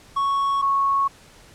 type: tone pair in turn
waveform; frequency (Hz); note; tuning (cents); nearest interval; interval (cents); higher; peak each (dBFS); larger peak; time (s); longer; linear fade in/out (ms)
triangle / sine; 1108.7 / 1103.6; C#6 / C#6; 0 / -8; unison; 8; first; -17; neither; 0.16-0.62 / 0.62-1.08; neither; 10
effects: pink hiss -49 dBFS RMS until 1.54 s + low-pass 10000 Hz 12 dB/octave